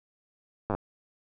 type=slowing click train; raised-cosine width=1 ms; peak=-15 dBFS; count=6; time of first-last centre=0.7-0.75 s; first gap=9 ms; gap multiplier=1.05; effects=none